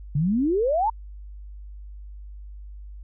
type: exponential sweep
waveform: sine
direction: up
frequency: 136.3 to 932.3 Hz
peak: -19 dBFS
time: 0.15-0.9 s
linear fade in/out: 5 ms
effects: added 50 Hz sine -37 dBFS peak until 3.03 s